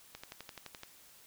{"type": "click train", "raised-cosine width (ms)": 0.2, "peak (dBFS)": -27, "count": 9, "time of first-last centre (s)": [0.15, 0.834], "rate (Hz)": 11.7, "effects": ["white hiss -59 dBFS RMS until 1.26 s"]}